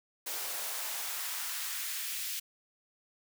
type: noise with high-pass filter sweep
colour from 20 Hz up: white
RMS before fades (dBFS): -37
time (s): 0.26-2.4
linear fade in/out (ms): 10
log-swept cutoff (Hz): 410 to 2600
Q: 1.1
effects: none